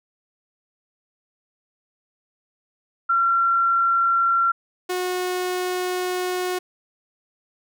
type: tone pair in turn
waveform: sine / sawtooth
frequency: 1366 / 363.9 Hz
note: F6 / F#4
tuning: -39 / -29 cents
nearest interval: octave + major seventh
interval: 2290 cents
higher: first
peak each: -16 / -19 dBFS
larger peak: first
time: 3.09-4.52 / 4.89-6.59 s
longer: second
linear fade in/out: 10 ms
effects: none